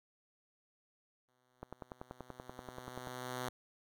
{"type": "tone with exponential growth", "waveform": "5% pulse", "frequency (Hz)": 126.2, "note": "B2", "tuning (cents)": 38, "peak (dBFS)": -26, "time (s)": [1.28, 3.49], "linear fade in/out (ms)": 5, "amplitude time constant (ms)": 480}
{"type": "click train", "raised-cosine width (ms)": 1, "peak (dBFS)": -29, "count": 16, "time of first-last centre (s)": [1.63, 3.072], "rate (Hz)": 10.4}
{"effects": []}